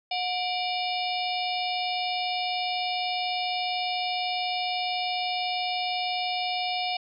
harmonic tone with a mistuned harmonic, 726 Hz, F#5, 33 cents flat, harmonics 1 / 3 / 4 / 5 / 6 / 7, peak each -29 / -34 / -35 / -36 / -37 / -37 dBFS, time 0.11-6.97 s, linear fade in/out 5 ms, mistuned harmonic 3, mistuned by +130 cents, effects none

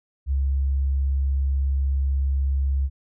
sine tone, 68.2 Hz, C#2, 28 cents flat, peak -19 dBFS, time 0.26-2.9 s, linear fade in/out 50 ms, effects none

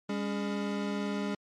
square tone cluster, 201.4 / 279.2 / 415.6 Hz, G3 / C#4 / G#4, +47 / +13 / +1 cents, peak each -33 / -38 / -39 dBFS, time 0.09-1.35 s, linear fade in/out 5 ms, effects low-pass 5000 Hz 12 dB/octave + MP3 64 kbps

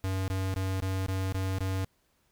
square tone bursts, 95 Hz, F#2, 46 cents sharp, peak -29 dBFS, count 7, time 0.04-1.846 s, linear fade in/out 0 ms, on 240 ms, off 21 ms, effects pink hiss -71 dBFS RMS until 2.31 s

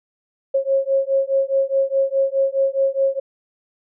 sine beating tone pair, 540 / 544.8 Hz, C#5 / C#5, -45 / -30 cents, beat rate 4.8 Hz, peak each -19 dBFS, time 0.54-3.2 s, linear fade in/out 10 ms, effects none

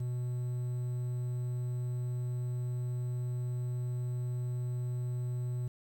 triangle tone with quantisation, 123.47 Hz, B2, in tune, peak -30 dBFS, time 0-5.68 s, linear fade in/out 5 ms, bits 10, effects none

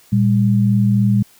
sine tone pair together, 116.54 / 200.1 Hz, A#2 / G3, 0 / +36 cents, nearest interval major sixth, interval 936 cents, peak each -14 dBFS, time 0.12-1.23 s, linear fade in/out 10 ms, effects white hiss -50 dBFS RMS until 1.39 s

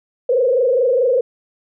sine tone with frequency modulation, 503 Hz, B4, 32 cents sharp, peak -12 dBFS, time 0.29-1.21 s, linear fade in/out 5 ms, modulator 24.7 Hz, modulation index 1.5, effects none

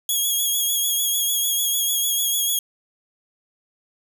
5% pulse tone with vibrato, 3322 Hz, G#7, in tune, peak -12 dBFS, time 0.09-2.59 s, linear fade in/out 2 ms, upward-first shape sine, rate 6.7 Hz, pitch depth 36 cents each way, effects none

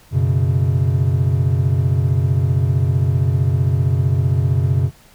triangle chord, F# suspended fourth, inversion none, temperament just, 92.5 / 123.33 / 138.75 Hz, F#2 / B2 / C#3, 0 / -2 / +2 cents, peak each -16 dBFS, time 0.11-4.91 s, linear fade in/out 50 ms, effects pink hiss -49 dBFS RMS until 5.14 s

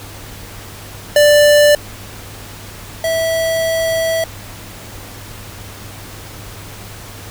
square tone pair in turn, 589 / 653.9 Hz, D5 / E5, +5 / -14 cents, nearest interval major second, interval 181 cents, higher second, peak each -7 / -15 dBFS, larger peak first, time 1.16-1.75 / 3.04-4.24 s, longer second, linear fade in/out 2 ms, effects added 101 Hz sine -36 dBFS peak until 7.3 s + pink hiss -34 dBFS RMS until 7.3 s

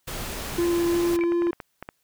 pink noise, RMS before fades -33 dBFS, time 0.07-1.17 s, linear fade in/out 10 ms
triangle tone with vibrato, 343.3 Hz, F4, 30 cents flat, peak -18 dBFS, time 0.58-1.51 s, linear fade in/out 5 ms, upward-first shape sine, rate 2.8 Hz, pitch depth 8 cents each way
clicks, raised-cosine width 0.5 ms, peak -20 dBFS, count 9, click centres 1.19 / 1.237 / 1.321 / 1.421 / 1.47 / 1.531 / 1.602 / 1.826 / 1.889 s
sine tone with exponential decay, 2319 Hz, D7, 22 cents flat, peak -26 dBFS, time 1.21-1.3 s, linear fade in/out 0 ms, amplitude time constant 19 ms
effects white hiss -71 dBFS RMS until 2.03 s

